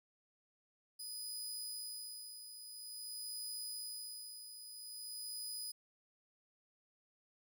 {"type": "tone with tremolo", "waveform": "20% pulse", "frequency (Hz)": 4978, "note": "D#8", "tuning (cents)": 0, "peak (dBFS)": -36, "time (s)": [0.99, 5.72], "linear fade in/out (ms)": 10, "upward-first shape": "sine", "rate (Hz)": 0.49, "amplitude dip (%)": 60, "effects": []}